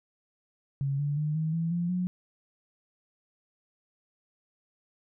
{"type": "tone with pitch steps", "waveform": "sine", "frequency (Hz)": [138.4, 144.69, 151.28, 158.16, 165.35, 172.87, 180.73], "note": ["C#3", "D3", "D#3", "D#3", "E3", "F3", "F#3"], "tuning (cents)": [-2, -25, -48, 29, 6, -17, -40], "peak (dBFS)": -26, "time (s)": [0.81, 2.07], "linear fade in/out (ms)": 0, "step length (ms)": 180, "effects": []}